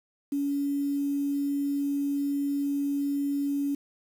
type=tone with quantisation; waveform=sine; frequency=282.7 Hz; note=C#4; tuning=34 cents sharp; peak=-25 dBFS; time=0.32-3.75 s; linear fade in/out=5 ms; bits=8; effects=none